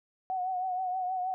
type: tone with vibrato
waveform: sine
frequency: 740 Hz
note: F#5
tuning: in tune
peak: -29 dBFS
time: 0.3-1.34 s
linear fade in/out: 0 ms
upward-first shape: triangle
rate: 6.3 Hz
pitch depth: 55 cents each way
effects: none